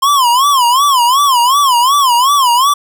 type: tone with vibrato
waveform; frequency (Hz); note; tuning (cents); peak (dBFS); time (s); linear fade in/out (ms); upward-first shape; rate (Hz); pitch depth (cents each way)
square; 1046.5; C6; 0; -8; 0.02-2.74; 10; sine; 2.7; 180
effects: none